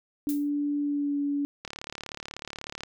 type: tone with pitch glide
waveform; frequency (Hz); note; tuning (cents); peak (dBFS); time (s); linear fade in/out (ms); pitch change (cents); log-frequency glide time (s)
sine; 290 to 285.7; D4 to D4; -22 to -48; -25; 0.27-1.45; 0; -26; 0.8-1.18
type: noise with exponential decay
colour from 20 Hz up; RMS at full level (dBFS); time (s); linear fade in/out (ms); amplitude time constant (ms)
violet; -33; 0.29-0.5; 0; 45
type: click train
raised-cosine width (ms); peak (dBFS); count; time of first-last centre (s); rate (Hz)
0.2; -19; 44; 1.65-2.835; 36.3
effects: none